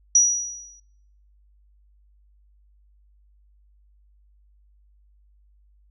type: tone with exponential decay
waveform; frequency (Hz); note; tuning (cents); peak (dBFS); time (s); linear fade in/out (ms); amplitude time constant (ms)
sine; 5820; F#8; -29; -10; 0.15-0.8; 5; 140
effects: noise-tail reverb RT60 0.8 s tail -25 dB re dry + added 50 Hz sine -55 dBFS peak until 5.9 s